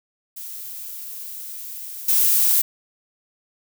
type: noise with level steps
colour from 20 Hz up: violet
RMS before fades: -34 / -17 dBFS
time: 0.36-2.62 s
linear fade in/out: 10 ms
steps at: 2.08 s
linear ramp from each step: 5 ms
effects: none